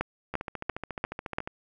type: two click trains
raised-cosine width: 0.5 ms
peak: -19 / -12 dBFS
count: 17 / 5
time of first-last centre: 0.34-1.475 / 0.01-1.385 s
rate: 14.1 / 2.91 Hz
effects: none